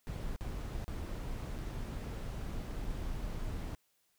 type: noise with dropouts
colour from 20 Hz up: brown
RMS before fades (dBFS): -39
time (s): 0.07-3.75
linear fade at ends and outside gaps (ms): 0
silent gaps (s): 0.362-0.409 / 0.843-0.88 / 1.583-1.588 / 2.846-2.85
effects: white hiss -75 dBFS RMS until 4.18 s